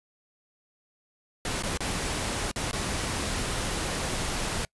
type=noise with dropouts; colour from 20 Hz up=pink; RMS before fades=-30 dBFS; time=1.45-4.65 s; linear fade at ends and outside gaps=1 ms; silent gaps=1.624-1.635 / 1.774-1.805 / 2.514-2.56 / 2.712-2.73 s; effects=noise-tail reverb RT60 0.1 s tail -26 dB re dry + resampled to 24000 Hz